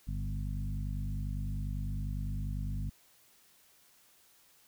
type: harmonic tone with a mistuned harmonic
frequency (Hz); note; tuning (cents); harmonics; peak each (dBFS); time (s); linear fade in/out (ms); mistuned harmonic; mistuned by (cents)
50; G1; +35; 1 / 2 / 3 / 4 / 5; -35 / -39 / -41 / -45 / -49; 0.07-2.9; 10; 3; -28
effects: white hiss -64 dBFS RMS until 4.67 s